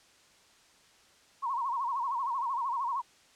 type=tone with vibrato; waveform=sine; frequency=1014 Hz; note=B5; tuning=45 cents sharp; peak=-29 dBFS; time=1.42-3.02 s; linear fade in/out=20 ms; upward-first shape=sine; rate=13 Hz; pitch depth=160 cents each way; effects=white hiss -61 dBFS RMS until 3.35 s + low-pass 7000 Hz 12 dB/octave